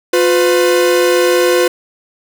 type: tone pair together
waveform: 45% pulse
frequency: 355.7 / 503 Hz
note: F4 / B4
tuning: +32 / +32 cents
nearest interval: tritone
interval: 600 cents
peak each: -12 dBFS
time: 0.13-1.68 s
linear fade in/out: 5 ms
effects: none